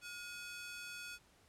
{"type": "ring-modulated tone", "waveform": "sawtooth", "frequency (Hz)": 1975.5, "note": "B6", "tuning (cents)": 0, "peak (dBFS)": -39, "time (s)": [0.01, 1.19], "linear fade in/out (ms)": 50, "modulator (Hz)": 549, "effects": ["pink hiss -68 dBFS RMS until 1.48 s", "low-pass 11000 Hz 12 dB/octave"]}